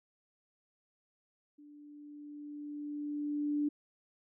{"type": "tone with level ramp", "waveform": "sine", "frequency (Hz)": 293.7, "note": "D4", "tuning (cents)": 0, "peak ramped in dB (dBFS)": [-53, -28], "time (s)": [1.58, 3.69], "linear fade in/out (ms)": 10, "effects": []}